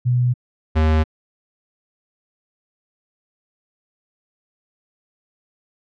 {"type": "tone pair in turn", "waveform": ["sine", "square"], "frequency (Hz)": [123.5, 78.46], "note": ["B2", "D#2"], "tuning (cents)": [0, 15], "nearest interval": "minor sixth", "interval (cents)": 785, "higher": "first", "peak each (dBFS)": -14, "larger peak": "neither", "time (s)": [[0.05, 0.34], [0.75, 1.04]], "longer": "neither", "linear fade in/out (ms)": 20, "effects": ["low-pass 3000 Hz 12 dB/octave"]}